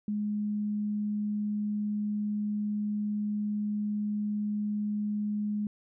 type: tone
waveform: sine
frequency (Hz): 208.8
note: G#3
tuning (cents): +10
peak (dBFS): -28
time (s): 0.08-5.67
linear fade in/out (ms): 2
effects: none